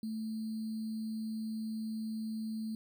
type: tone with sample-and-hold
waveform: sine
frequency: 220 Hz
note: A3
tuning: in tune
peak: -35 dBFS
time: 0.03-2.75 s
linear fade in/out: 2 ms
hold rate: 4410 Hz
effects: none